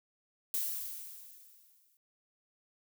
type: noise with exponential decay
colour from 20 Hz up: violet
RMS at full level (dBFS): -32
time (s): 0.54-1.97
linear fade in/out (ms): 1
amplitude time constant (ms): 310
effects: none